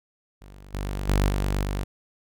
sawtooth tone with level steps, 48.86 Hz, G1, 5 cents flat, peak -40 / -24 / -15 / -19 / -22 dBFS, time 0.41-1.84 s, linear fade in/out 10 ms, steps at 0.74 / 1.08 / 1.29 / 1.63 s, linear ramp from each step 2 ms, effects none

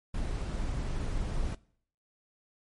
brown noise, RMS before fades -32 dBFS, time 0.14-1.55 s, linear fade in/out 5 ms, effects noise-tail reverb RT60 0.6 s tail -22 dB re dry + MP3 48 kbps

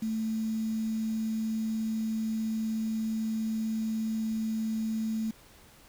sine tone with quantisation, 220.8 Hz, A3, 6 cents sharp, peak -28 dBFS, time 0.02-5.31 s, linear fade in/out 5 ms, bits 8, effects pink hiss -56 dBFS RMS until 5.88 s

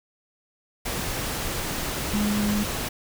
sine tone in noise, 207.7 Hz, G#3, in tune, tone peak -22 dBFS, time 2.13-2.64 s, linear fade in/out 10 ms, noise pink, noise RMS -29 dBFS, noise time 0.85-2.89 s, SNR +4 dB, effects none

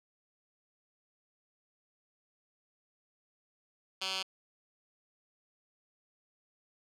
10% pulse tone with band-pass filter, 189.7 Hz, F#3, 43 cents sharp, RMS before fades -36 dBFS, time 4.01-4.23 s, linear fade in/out 10 ms, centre 3800 Hz, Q 2.5, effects none

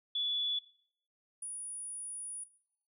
sine tone pair in turn, 3433 / 9710 Hz, A7 / D#9, -43 / -43 cents, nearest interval octave + tritone, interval 1800 cents, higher second, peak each -31 / -38 dBFS, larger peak first, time 0.15-0.59 / 1.42-2.44 s, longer second, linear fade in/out 5 ms, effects noise-tail reverb RT60 0.6 s tail -17 dB re dry

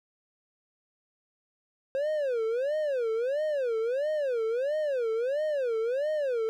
triangle tone with vibrato, 524 Hz, C5, 2 cents sharp, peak -24 dBFS, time 1.95-6.49 s, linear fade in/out 0 ms, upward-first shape sine, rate 1.5 Hz, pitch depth 290 cents each way, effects none

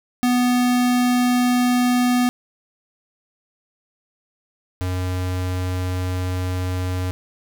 square tone pair in turn, 246.9 / 91.47 Hz, B3 / F#2, 0 / -19 cents, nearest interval octave + perfect fourth, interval 1719 cents, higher first, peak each -16 / -22 dBFS, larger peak first, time 0.23-2.29 / 4.81-7.11 s, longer second, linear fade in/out 0 ms, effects none

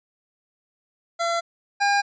25% pulse tone pair in turn, 679 / 807.5 Hz, F5 / G#5, -49 / -49 cents, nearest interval minor third, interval 300 cents, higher second, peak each -18 / -14 dBFS, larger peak second, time 1.19-1.41 / 1.8-2.02 s, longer neither, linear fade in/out 20 ms, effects resampled to 16000 Hz

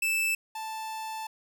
45% pulse tone pair in turn, 2637 / 880 Hz, E7 / A5, 0 / 0 cents, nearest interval octave + perfect fifth, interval 1900 cents, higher first, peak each -25 / -34 dBFS, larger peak first, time 0.02-0.35 / 0.55-1.27 s, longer second, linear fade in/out 5 ms, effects none

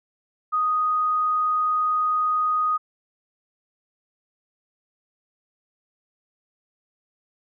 sine tone, 1244.5 Hz, D#6, in tune, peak -19 dBFS, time 0.52-2.78 s, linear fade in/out 20 ms, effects none

